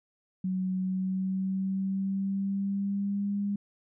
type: tone with pitch glide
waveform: sine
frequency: 186.3 to 202 Hz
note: F#3 to G#3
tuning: +12 to -48 cents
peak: -27 dBFS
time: 0.44-3.56 s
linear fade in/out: 5 ms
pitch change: +140 cents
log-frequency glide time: 0.78-3.37 s
effects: none